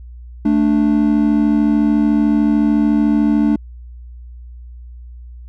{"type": "tone pair together", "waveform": "triangle", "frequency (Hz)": [220, 293.7], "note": ["A3", "D4"], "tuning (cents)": [0, 0], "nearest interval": "perfect fourth", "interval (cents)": 500, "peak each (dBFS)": -12, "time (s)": [0.45, 3.56], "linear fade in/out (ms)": 5, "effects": ["added 60 Hz sine -32 dBFS peak until 5.48 s"]}